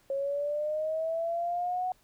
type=linear sweep; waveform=sine; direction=up; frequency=543 to 742 Hz; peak=-28 dBFS; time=0.1-1.92 s; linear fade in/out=2 ms; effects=pink hiss -65 dBFS RMS until 2.03 s